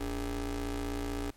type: ring-modulated tone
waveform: 30% pulse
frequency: 125.3 Hz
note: B2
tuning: 25 cents sharp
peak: -27 dBFS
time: 0-1.31 s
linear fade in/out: 10 ms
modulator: 160 Hz
effects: pink hiss -62 dBFS RMS until 1.36 s + MP3 64 kbps